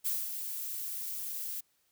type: noise with ADSR envelope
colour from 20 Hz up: violet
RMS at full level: -31 dBFS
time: 0.04-1.61 s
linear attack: 23 ms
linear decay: 210 ms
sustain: -7 dB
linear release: 13 ms
effects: white hiss -73 dBFS RMS until 1.91 s